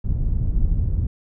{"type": "low-pass noise", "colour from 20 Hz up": "pink", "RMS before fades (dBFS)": -20, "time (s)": [0.04, 1.07], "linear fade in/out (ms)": 5, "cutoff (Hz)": 100, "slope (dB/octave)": 12, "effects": []}